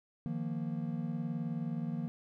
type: chord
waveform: triangle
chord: Eb suspended second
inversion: none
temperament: equal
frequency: 155.56 / 174.61 / 233.1 Hz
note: Eb3 / F3 / Bb3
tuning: 0 / 0 / 0 cents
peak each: -36 / -37 / -36 dBFS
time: 0.26-2.08 s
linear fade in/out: 0 ms
effects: none